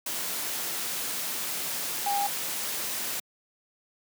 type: tone in noise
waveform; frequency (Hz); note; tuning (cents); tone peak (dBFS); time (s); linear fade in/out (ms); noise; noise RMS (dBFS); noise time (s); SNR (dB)
sine; 807; G#5; -50; -25; 2.06-2.27; 5; white; -32; 0.06-3.2; +4
effects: high-pass 150 Hz 12 dB/octave